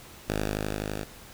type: tone with level ramp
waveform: 5% pulse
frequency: 51.91 Hz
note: G#1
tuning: in tune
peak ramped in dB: -15 to -21 dBFS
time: 0.28-1.04 s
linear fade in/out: 10 ms
effects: pink hiss -48 dBFS RMS until 1.33 s